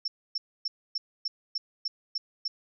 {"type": "tone bursts", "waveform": "sine", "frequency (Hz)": 5400, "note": "E8", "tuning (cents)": 41, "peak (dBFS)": -27, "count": 9, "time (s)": [0.05, 2.48], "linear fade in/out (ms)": 5, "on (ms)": 30, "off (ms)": 270, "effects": []}